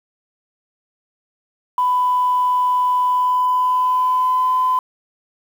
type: tone with pitch glide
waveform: sine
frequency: 997 to 1015.6 Hz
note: B5 to B5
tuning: +16 to +48 cents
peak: -13 dBFS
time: 1.78-4.79 s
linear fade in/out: 2 ms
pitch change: +32 cents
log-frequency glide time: 3.06-4.5 s
effects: tanh soft clip ceiling -9 dBFS + 7-bit